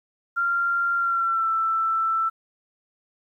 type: tone with pitch glide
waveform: sine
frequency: 1386 to 1329.5 Hz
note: F6 to E6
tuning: -14 to +14 cents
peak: -20 dBFS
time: 0.36-2.3 s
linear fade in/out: 20 ms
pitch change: -72 cents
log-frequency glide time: 0.97-1.5 s
effects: 10-bit